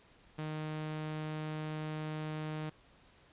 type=tone; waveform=sawtooth; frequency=154.6 Hz; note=D#3; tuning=11 cents flat; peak=-33 dBFS; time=0.38-2.7 s; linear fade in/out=10 ms; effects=pink hiss -63 dBFS RMS until 3.32 s + resampled to 8000 Hz